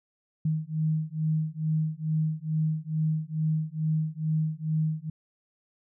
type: beating tone pair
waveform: sine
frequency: 155.56 / 157.86 Hz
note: D#3 / D#3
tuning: 0 / +25 cents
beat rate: 2.3 Hz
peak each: -28 dBFS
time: 0.45-5.1 s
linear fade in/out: 5 ms
effects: none